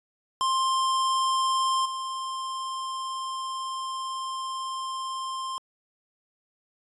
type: tone with level steps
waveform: square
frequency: 1053 Hz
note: C6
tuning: 11 cents sharp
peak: -23 / -31 dBFS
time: 0.41-5.58 s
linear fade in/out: 0 ms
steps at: 1.85 s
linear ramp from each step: 10 ms
effects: resampled to 24000 Hz